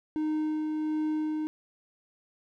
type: tone with tremolo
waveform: triangle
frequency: 308.6 Hz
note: D#4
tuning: 14 cents flat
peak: -24 dBFS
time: 0.16-1.47 s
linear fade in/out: 0 ms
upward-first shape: sine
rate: 1.4 Hz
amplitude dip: 25%
effects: none